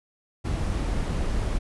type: noise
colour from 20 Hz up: brown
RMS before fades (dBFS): -26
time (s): 0.44-1.59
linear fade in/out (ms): 20
effects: resampled to 24000 Hz